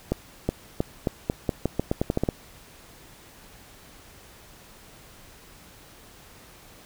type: accelerating click train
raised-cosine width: 2 ms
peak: -9 dBFS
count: 14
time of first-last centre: 0.12-2.288 s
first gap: 370 ms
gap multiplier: 0.85
effects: pink hiss -50 dBFS RMS until 6.85 s